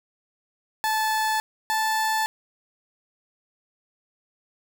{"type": "tone pair in turn", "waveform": "30% pulse", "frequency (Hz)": [871, 877.1], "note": ["A5", "A5"], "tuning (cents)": [-18, -6], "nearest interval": "unison", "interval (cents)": 12, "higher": "second", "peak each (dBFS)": -19, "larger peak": "neither", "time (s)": [[0.84, 1.4], [1.7, 2.26]], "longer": "neither", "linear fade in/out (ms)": 0, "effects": []}